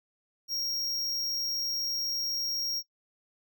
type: tone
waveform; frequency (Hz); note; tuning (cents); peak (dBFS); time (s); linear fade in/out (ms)
square; 5588; F8; 0; -30; 0.48-2.83; 50
effects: noise-tail reverb RT60 0.1 s tail -21 dB re dry